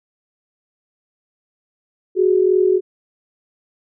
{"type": "tone pair together", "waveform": "sine", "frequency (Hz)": [370, 413.3], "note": ["F#4", "G#4"], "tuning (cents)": [0, -8], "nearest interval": "major second", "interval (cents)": 192, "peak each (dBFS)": [-13, -17], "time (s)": [2.15, 2.81], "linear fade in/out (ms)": 50, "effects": []}